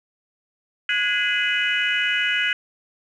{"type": "tone cluster", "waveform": "sine", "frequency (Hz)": [1456, 1660, 2039, 2513, 2947], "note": ["F#6", "G#6", "C7", "D#7", "F#7"], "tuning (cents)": [-28, -1, -45, 17, -8], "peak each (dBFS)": -25, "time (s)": [0.89, 2.53], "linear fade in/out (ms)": 2, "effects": ["tanh soft clip ceiling -10 dBFS"]}